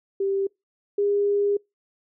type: tone pair in turn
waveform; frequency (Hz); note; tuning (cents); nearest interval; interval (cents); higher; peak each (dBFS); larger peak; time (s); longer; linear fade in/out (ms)
sine; 392 / 406.1; G4 / G#4; 0 / -39; minor second; 61; second; -21 / -19; second; 0.2-0.47 / 0.98-1.57; second; 5
effects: noise-tail reverb RT60 0.2 s tail -26 dB re dry